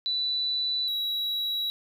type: tone pair in turn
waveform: sine / triangle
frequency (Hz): 3972 / 3886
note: B7 / B7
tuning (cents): +9 / -29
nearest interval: unison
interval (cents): 38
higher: first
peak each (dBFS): -25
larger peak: neither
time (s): 0.06-0.88 / 0.88-1.7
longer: neither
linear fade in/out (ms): 0
effects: none